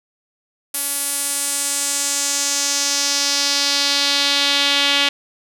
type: tone with band-pass filter sweep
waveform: sawtooth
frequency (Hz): 282.7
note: C#4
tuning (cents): +34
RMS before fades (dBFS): -19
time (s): 0.74-5.09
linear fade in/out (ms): 5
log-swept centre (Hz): 11000 to 3200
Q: 2.4
effects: none

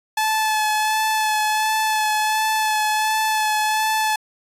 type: tone with vibrato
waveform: sawtooth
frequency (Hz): 864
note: A5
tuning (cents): -32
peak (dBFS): -14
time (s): 0.17-4.16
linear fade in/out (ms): 5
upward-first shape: sine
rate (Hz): 1.4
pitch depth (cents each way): 17
effects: resampled to 32000 Hz

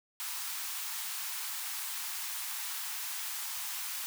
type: high-pass noise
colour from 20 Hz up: white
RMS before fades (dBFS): -38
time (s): 0.2-4.06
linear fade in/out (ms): 0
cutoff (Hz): 800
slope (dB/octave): 48
effects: none

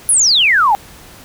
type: exponential sweep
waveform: sine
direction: down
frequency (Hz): 11175 to 774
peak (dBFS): -8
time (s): 0.09-0.75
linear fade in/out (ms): 0
effects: pink hiss -39 dBFS RMS until 1.24 s

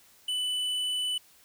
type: tone with hard clipping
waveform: sine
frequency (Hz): 2989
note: F#7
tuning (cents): +17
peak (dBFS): -29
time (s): 0.28-1.18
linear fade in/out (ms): 5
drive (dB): 7
effects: white hiss -59 dBFS RMS until 1.44 s

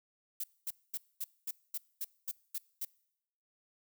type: noise bursts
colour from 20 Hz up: violet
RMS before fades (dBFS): -37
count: 10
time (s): 0.4-2.85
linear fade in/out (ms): 5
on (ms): 38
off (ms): 230
effects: noise-tail reverb RT60 0.8 s tail -24 dB re dry

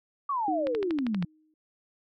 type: exponential sweep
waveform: sine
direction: down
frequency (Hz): 1174.7 to 164.81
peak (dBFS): -26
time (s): 0.29-1.25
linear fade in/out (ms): 5
type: tone with exponential decay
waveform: sine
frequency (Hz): 311.1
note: D#4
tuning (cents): 0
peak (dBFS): -27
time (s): 0.48-1.54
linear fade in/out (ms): 2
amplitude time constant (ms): 230
type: click train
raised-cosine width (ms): 0.3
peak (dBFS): -20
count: 8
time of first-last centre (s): 0.67-1.226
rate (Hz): 12.6
effects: none

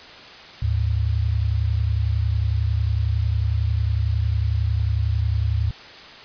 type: tone pair together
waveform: sine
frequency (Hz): 74.9 / 105.92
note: D2 / G#2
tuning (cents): +35 / +35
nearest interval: tritone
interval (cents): 600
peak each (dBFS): -21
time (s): 0.62-5.71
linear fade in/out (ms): 5
effects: white hiss -41 dBFS RMS until 6.24 s + resampled to 11025 Hz

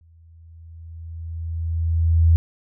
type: tone with exponential growth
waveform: sine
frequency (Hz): 82.41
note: E2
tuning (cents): 0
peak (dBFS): -10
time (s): 0.01-2.36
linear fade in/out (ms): 0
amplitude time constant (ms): 510
effects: none

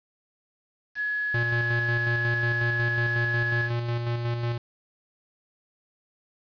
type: tone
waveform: sine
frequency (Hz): 1691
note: G#6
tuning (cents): +31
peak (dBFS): -25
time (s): 0.95-3.7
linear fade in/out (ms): 50
type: tone with tremolo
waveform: square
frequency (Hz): 118.6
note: A#2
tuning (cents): +30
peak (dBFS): -25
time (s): 1.34-4.58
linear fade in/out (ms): 5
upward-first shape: square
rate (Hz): 5.5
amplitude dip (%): 40
effects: resampled to 11025 Hz + 8-bit

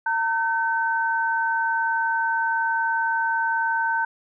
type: tone pair together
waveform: sine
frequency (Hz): 910.9 / 1532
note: A#5 / G6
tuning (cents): -40 / -40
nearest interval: major sixth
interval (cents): 900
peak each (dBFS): -23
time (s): 0.06-4.05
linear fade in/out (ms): 5
effects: none

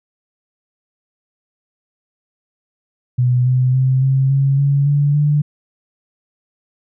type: tone with pitch steps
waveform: sine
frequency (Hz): 124.5 / 127.56 / 130.69 / 133.9 / 137.19 / 140.56 / 144.01 / 147.54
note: B2 / C3 / C3 / C3 / C#3 / C#3 / D3 / D3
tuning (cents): +14 / -44 / -2 / +40 / -18 / +24 / -34 / +8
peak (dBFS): -11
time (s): 3.18-5.42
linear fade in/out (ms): 10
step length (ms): 280
effects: none

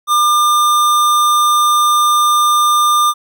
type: tone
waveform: square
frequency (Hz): 1200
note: D6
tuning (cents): +37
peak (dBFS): -10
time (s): 0.07-3.14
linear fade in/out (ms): 50
effects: none

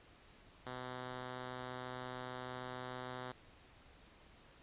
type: tone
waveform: 5% pulse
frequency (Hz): 126.5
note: B2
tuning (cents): +42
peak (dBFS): -32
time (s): 0.66-3.32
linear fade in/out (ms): 5
effects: pink hiss -62 dBFS RMS until 4.62 s + resampled to 8000 Hz

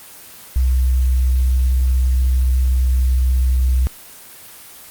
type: tone with quantisation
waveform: sine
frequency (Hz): 63.7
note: C2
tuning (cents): -46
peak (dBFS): -12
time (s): 0.56-3.87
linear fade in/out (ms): 0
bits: 7
effects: white hiss -39 dBFS RMS until 4.9 s + Opus 24 kbps

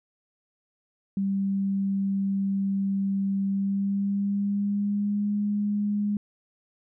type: tone with pitch glide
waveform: sine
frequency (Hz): 196 to 206.1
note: G3 to G#3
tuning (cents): 0 to -13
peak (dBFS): -23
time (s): 1.17-6.17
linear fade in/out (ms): 2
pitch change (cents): +87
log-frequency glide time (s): 3.48-5.33
effects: none

